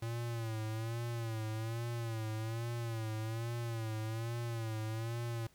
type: tone with vibrato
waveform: square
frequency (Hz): 113.6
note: A#2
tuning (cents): -44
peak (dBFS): -37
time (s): 0.02-5.47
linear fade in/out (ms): 5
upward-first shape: sine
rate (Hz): 1.2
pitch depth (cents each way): 72
effects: pink hiss -67 dBFS RMS until 5.54 s